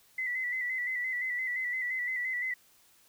sine tone with vibrato, 2000 Hz, B6, 21 cents sharp, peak -30 dBFS, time 0.18-2.54 s, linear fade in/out 5 ms, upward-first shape square, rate 5.8 Hz, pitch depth 39 cents each way, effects white hiss -63 dBFS RMS until 3.08 s

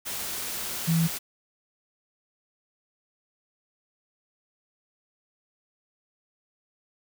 sine tone in noise, 164.81 Hz, E3, in tune, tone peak -20 dBFS, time 0.87-1.08 s, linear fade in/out 20 ms, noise white, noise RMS -33 dBFS, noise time 0.05-1.19 s, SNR +10 dB, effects none

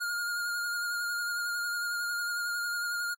square tone with vibrato, 1420 Hz, F6, 28 cents sharp, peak -31 dBFS, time 0-3.15 s, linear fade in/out 20 ms, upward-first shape triangle, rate 11 Hz, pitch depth 29 cents each way, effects AAC 64 kbps

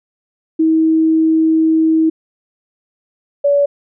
sine tone pair in turn, 320 / 570.2 Hz, D#4 / C#5, +49 / +49 cents, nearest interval minor seventh, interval 1000 cents, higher second, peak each -9 dBFS, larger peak neither, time 0.59-2.1 / 3.44-3.66 s, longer first, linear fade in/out 10 ms, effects none

